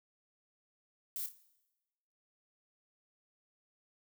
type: noise with echo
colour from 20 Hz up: violet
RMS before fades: -39 dBFS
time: 1.16-1.26 s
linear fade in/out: 0 ms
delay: 29 ms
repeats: 4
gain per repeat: -9 dB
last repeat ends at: 1.376 s
effects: noise-tail reverb RT60 1.0 s tail -18 dB re dry